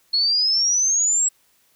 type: exponential sweep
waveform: sine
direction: up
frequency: 4302 to 7750 Hz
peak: -16 dBFS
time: 0.13-1.29 s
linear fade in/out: 10 ms
effects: white hiss -61 dBFS RMS until 1.75 s